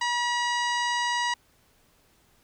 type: harmonic tone with a mistuned harmonic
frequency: 963 Hz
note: B5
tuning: 44 cents flat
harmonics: 1 / 2 / 3 / 4 / 5 / 6 / 7 / 8 / 9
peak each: -27 / -29 / -34 / -37 / -37 / -41 / -42 / -45 / -48 dBFS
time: 0.01-1.34 s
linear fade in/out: 5 ms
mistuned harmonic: 7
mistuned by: -61 cents
effects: pink hiss -63 dBFS RMS until 2.43 s